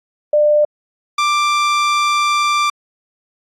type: tone pair in turn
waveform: sine / sawtooth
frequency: 597 / 1179.9 Hz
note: D5 / D6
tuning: +28 / +8 cents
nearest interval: octave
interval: 1180 cents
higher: second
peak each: -9 dBFS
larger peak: neither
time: 0.33-0.65 / 1.18-2.7 s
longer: second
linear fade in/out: 5 ms
effects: low-pass 6000 Hz 12 dB/octave + AAC 64 kbps